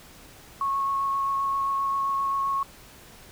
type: tone with vibrato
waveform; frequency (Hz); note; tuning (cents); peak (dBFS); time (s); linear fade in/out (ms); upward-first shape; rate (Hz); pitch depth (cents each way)
sine; 1098; C#6; -17; -23; 0.61-2.63; 2; sine; 7.6; 9
effects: pink hiss -49 dBFS RMS until 3.31 s